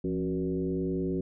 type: tone with frequency modulation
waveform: sine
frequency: 272.2 Hz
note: C#4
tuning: 31 cents flat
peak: -27 dBFS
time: 0.04-1.21 s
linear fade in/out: 5 ms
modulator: 99.3 Hz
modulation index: 1.5
effects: none